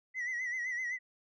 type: tone with vibrato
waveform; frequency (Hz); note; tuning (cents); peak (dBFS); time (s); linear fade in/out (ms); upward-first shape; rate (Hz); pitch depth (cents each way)
sine; 1975.5; B6; 0; -31; 0.14-0.99; 50; sine; 7.8; 74
effects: tanh soft clip ceiling -32 dBFS